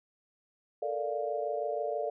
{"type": "chord", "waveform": "sine", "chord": "Bb major seventh", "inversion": "third", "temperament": "equal", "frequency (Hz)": [440, 466.2, 587.3, 698.5], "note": ["A4", "Bb4", "D5", "F5"], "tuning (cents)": [0, 0, 0, 0], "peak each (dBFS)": [-36, -39, -34, -36], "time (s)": [0.82, 2.1], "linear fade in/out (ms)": 5, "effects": []}